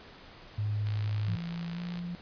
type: tone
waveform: sine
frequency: 104.7 Hz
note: G#2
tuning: 15 cents sharp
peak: -28 dBFS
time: 0.58-1.36 s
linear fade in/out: 5 ms
type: click train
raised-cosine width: 0.2 ms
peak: -27 dBFS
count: 66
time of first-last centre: 0.87-1.991 s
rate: 58 Hz
type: tone with pitch glide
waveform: sine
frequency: 170 to 174.78 Hz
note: F3 to F3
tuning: -46 to +2 cents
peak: -34 dBFS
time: 1.28-2.15 s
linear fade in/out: 0 ms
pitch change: +48 cents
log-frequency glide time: 1.73-1.79 s
effects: pink hiss -51 dBFS RMS until 2.21 s + resampled to 11025 Hz